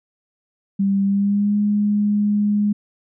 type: tone with pitch glide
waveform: sine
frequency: 197 to 207 Hz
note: G3 to G#3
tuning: +9 to -5 cents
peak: -15 dBFS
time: 0.79-2.73 s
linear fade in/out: 10 ms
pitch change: +86 cents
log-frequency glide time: 1.04-1.57 s
effects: none